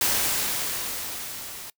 white noise with level ramp, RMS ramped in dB -22 to -39 dBFS, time 0.01-1.7 s, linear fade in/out 2 ms, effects noise-tail reverb RT60 0.1 s tail -23 dB re dry

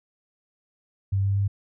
sine tone with pitch steps, 97.8 / 98.82 / 99.85 Hz, G2 / G2 / G2, -4 / +14 / +32 cents, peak -20 dBFS, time 1.12-1.48 s, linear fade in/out 10 ms, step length 120 ms, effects none

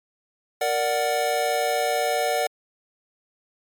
square chord, Bb augmented, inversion none, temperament equal, 466.2 / 587.3 / 740 Hz, Bb4 / D5 / F#5, 0 / 0 / 0 cents, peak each -28 / -26 / -25 dBFS, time 0.61-2.47 s, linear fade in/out 5 ms, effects MP3 96 kbps

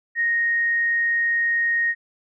sine tone, 1864.7 Hz, A#6, in tune, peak -18 dBFS, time 0.15-1.95 s, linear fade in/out 50 ms, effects none

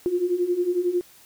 sine beating tone pair, 347.4 / 358.4 Hz, F4 / F4, -9 / +45 cents, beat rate 11 Hz, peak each -26 / -22 dBFS, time 0.06-1.01 s, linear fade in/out 0 ms, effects white hiss -52 dBFS RMS until 1.25 s

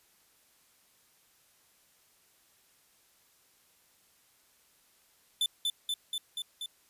45% pulse tone with echo, 3520 Hz, A7, in tune, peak -26 dBFS, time 5.41-5.46 s, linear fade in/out 2 ms, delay 240 ms, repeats 5, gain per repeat -2 dB, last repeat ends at 6.66 s, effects white hiss -66 dBFS RMS until 6.89 s + resampled to 32000 Hz

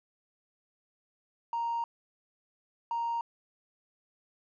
triangle tone bursts at uneven times, 932.3 Hz, A#5, in tune, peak -26 dBFS, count 2, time 1.53-1.84 / 2.91-3.21 s, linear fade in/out 2 ms, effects tanh soft clip ceiling -26 dBFS + resampled to 16000 Hz

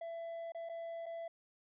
triangle tone with dropouts, 668 Hz, E5, 23 cents sharp, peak -39 dBFS, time 0.01-1.28 s, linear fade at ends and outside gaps 5 ms, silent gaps 0.521-0.547 / 0.69-0.695 / 1.059-1.063 s, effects resampled to 8000 Hz

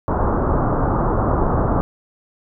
pink low-pass noise, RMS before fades -18 dBFS, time 0.08-1.81 s, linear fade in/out 0 ms, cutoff 1300 Hz, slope 48 dB/octave, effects none

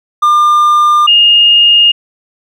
triangle / sine tone pair in turn, 1200 / 2841 Hz, D6 / F7, +37 / +29 cents, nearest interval octave + minor third, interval 1492 cents, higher second, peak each -3 dBFS, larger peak neither, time 0.22-1.07 / 1.07-1.92 s, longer neither, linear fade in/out 10 ms, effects none

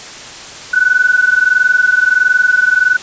sine tone pair together, 1480 / 1501.5 Hz, F#6 / F#6, 0 / +25 cents, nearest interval unison, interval 25 cents, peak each -11 dBFS, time 0.73-2.97 s, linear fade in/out 10 ms, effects white hiss -30 dBFS RMS until 3.02 s + resampled to 16000 Hz

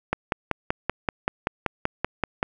click train, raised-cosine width 0.5 ms, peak -7 dBFS, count 13, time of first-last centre 0.13-2.429 s, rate 5.22 Hz, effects none

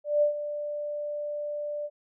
sine tone with ADSR envelope, 590 Hz, D5, 8 cents sharp, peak -18 dBFS, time 0.04-1.9 s, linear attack 180 ms, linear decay 110 ms, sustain -12 dB, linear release 48 ms, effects none

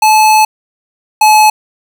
square tone pair in turn, 864 / 857.5 Hz, A5 / A5, -32 / -45 cents, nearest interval unison, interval 13 cents, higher first, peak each -5 / -4 dBFS, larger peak second, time 0.02-0.45 / 1.21-1.5 s, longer first, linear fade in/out 5 ms, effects none

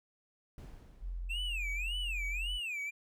brown noise with exponential decay, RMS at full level -46 dBFS, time 0.58-1.83 s, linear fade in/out 1 ms, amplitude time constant 270 ms
sine tone, 43.65 Hz, F1, in tune, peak -36 dBFS, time 1-2.6 s, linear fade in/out 50 ms
triangle tone with vibrato, 2600 Hz, E7, 24 cents flat, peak -34 dBFS, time 1.29-2.91 s, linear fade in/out 20 ms, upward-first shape sine, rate 1.8 Hz, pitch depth 240 cents each way
effects none

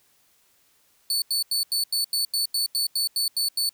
sawtooth tone bursts, 4469 Hz, C#8, 13 cents sharp, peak -19 dBFS, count 13, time 1.1-3.692 s, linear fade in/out 2 ms, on 120 ms, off 86 ms, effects white hiss -63 dBFS RMS until 3.73 s

